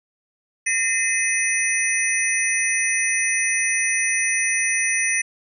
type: tone cluster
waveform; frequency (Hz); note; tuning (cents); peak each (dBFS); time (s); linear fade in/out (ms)
sine; 1834 / 2055 / 2535 / 5950 / 9540; A#6 / C7 / D#7 / F#8 / D9; -29 / -32 / +32 / +9 / +26; -25; 0.66-5.22; 10
effects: none